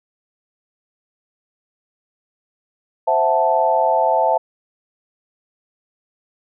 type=chord; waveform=sine; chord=F# half-diminished seventh; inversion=second; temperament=equal; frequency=523.3 / 659.3 / 740 / 880 Hz; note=C5 / E5 / F#5 / A5; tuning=0 / 0 / 0 / 0 cents; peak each=-21 / -18 / -22 / -17 dBFS; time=3.07-4.38 s; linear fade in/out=10 ms; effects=none